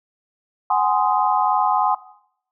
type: chord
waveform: sine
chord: Ab dominant seventh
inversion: third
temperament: just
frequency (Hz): 747.5 / 830.6 / 1038.3 / 1245.9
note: Gb5 / Ab5 / C6 / Eb6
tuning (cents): +17 / 0 / -14 / +2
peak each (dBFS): -21 / -19 / -21 / -25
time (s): 0.7-1.95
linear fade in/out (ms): 5
effects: noise-tail reverb RT60 0.7 s tail -19 dB re dry